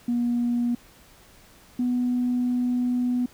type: tone pair in turn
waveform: sine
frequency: 239.9 / 246.9 Hz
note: A#3 / B3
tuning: +50 / 0 cents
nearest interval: unison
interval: 50 cents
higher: second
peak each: -20 dBFS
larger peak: neither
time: 0.08-0.75 / 1.79-3.26 s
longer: second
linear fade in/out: 5 ms
effects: tanh soft clip ceiling -17 dBFS + pink hiss -53 dBFS RMS until 3.33 s